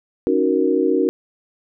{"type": "chord", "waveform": "sine", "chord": "D# minor seventh", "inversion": "third", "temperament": "equal", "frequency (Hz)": [277.2, 311.1, 370, 466.2], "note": ["C#4", "D#4", "F#4", "A#4"], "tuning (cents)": [0, 0, 0, 0], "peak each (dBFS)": [-21, -21, -19, -20], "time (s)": [0.27, 1.09], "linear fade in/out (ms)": 0, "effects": []}